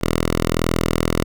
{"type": "tone", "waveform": "5% pulse", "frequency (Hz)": 41.2, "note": "E1", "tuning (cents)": 0, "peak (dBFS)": -6, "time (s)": [0.01, 1.24], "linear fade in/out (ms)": 10, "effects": []}